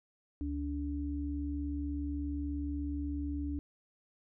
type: tone pair together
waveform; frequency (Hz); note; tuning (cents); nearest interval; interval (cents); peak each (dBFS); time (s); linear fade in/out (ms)
sine; 72.2 / 288.8; D2 / D4; -29 / -29; 2 octaves; 2400; -36 / -36; 0.41-3.59; 0
effects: none